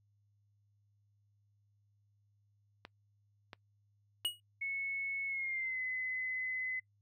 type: clicks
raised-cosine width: 0.3 ms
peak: -30 dBFS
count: 3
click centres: 2.851 / 3.532 / 4.248 s
type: tone with exponential decay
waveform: square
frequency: 2900 Hz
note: F#7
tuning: 35 cents flat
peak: -29 dBFS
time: 4.25-4.4 s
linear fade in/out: 1 ms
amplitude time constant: 31 ms
type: tone with pitch glide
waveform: sine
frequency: 2200 to 2029 Hz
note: C#7 to B6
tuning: -14 to +46 cents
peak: -35 dBFS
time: 4.61-6.8 s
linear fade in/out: 10 ms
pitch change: -140 cents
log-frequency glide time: 5.27-5.8 s
effects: noise-tail reverb RT60 0.1 s tail -23 dB re dry + added 102 Hz sine -70 dBFS peak until 7.01 s